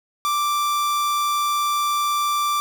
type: tone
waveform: 45% pulse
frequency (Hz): 1174.7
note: D6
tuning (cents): 0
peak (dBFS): -19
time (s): 0.25-2.6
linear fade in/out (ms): 0
effects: 8-bit